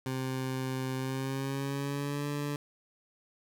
20% pulse tone with pitch glide, 130.81 to 145.14 Hz, C3 to D3, 0 to -20 cents, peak -27 dBFS, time 0.06-2.56 s, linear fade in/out 2 ms, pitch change +180 cents, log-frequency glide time 0.97-2.27 s, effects none

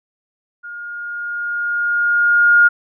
sine tone with level ramp, 1422 Hz, F6, 31 cents sharp, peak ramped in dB -29 to -6 dBFS, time 0.63-2.69 s, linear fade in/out 20 ms, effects none

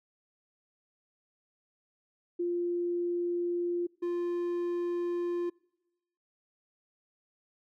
sine / triangle tone pair in turn, 348.8 / 348.8 Hz, F4 / F4, -2 / -2 cents, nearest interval unison, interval 0 cents, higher neither, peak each -28 / -27 dBFS, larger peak second, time 2.39-3.87 / 4.02-5.5 s, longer neither, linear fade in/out 10 ms, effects noise-tail reverb RT60 1.0 s tail -26 dB re dry

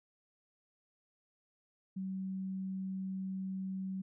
sine tone, 190 Hz, F#3, 46 cents sharp, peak -36 dBFS, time 1.96-4.02 s, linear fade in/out 10 ms, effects none

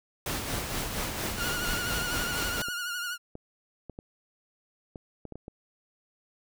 pink noise with tremolo, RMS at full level -31 dBFS, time 0.26-2.62 s, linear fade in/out 2 ms, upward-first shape sine, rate 4.3 Hz, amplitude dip 40%
sawtooth tone with vibrato, 1432 Hz, F6, 43 cents sharp, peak -28 dBFS, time 1.36-3.18 s, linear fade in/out 50 ms, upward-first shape triangle, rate 12 Hz, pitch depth 62 cents each way
clicks, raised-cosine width 2 ms, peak -27 dBFS, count 10, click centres 2.238 / 2.685 / 3.354 / 3.897 / 3.989 / 4.958 / 5.253 / 5.323 / 5.356 / 5.481 s
effects none

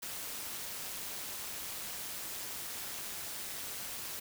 white noise with amplitude modulation, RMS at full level -39 dBFS, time 0.02-4.2 s, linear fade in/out 10 ms, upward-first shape sine, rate 203 Hz, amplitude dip 55%, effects none

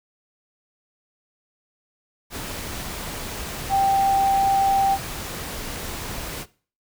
sine tone in noise, 784 Hz, G5, in tune, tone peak -16 dBFS, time 3.69-4.98 s, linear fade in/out 50 ms, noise pink, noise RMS -32 dBFS, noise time 2.3-6.46 s, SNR +13 dB, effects noise-tail reverb RT60 0.4 s tail -19 dB re dry

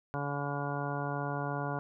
harmonic tone, 142.8 Hz, D3, 48 cents flat, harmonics 1 / 2 / 3 / 4 / 5 / 6 / 7 / 8 / 10, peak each -36 / -41 / -42 / -42 / -40 / -43 / -42 / -45 / -42 dBFS, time 0.14-1.79 s, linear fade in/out 0 ms, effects none

